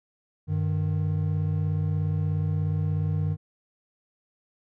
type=tone pair together; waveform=triangle; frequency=96.7 / 153.5 Hz; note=G2 / D#3; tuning=-23 / -23 cents; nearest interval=minor sixth; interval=800 cents; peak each=-24 dBFS; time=0.47-3.37 s; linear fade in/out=50 ms; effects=none